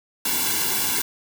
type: noise with comb filter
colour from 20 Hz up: white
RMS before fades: -23 dBFS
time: 0.25-1.02 s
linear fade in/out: 5 ms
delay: 1.6 ms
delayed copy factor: -1
effects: none